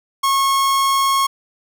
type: tone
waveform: 45% pulse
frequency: 1091 Hz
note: C#6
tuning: 28 cents flat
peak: -14 dBFS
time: 0.23-1.27 s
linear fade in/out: 10 ms
effects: none